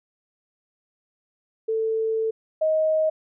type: tone pair in turn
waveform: sine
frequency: 444.1 / 628.1 Hz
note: A4 / D#5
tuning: +16 / +16 cents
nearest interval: tritone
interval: 600 cents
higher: second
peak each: -21 / -18 dBFS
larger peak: second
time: 1.68-2.31 / 2.61-3.1 s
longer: first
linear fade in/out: 10 ms
effects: none